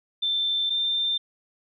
sine tone pair in turn, 3554 / 3585 Hz, A7 / A7, +17 / +32 cents, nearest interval unison, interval 15 cents, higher second, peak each -22 dBFS, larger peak neither, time 0.22-0.7 / 0.7-1.18 s, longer neither, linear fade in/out 10 ms, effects none

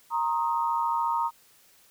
sine tone cluster, 932 / 1066 / 1249 Hz, A#5 / C6 / D#6, -1 / +32 / +6 cents, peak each -25 / -33 / -31 dBFS, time 0.1-1.31 s, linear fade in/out 50 ms, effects white hiss -59 dBFS RMS until 1.9 s

